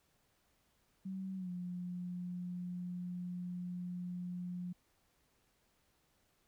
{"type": "tone with pitch glide", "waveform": "sine", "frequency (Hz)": [190, 178.3], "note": ["F#3", "F3"], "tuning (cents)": [46, 36], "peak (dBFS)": -39, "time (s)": [1.05, 4.73], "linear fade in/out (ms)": 10, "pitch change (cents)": -110, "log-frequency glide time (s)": [1.36, 1.5], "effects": ["pink hiss -75 dBFS RMS until 6.47 s"]}